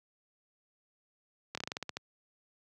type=slowing click train; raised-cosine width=0.2 ms; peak=-19 dBFS; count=10; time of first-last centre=1.55-1.97 s; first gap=25 ms; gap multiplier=1.15; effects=high-pass 100 Hz 12 dB/octave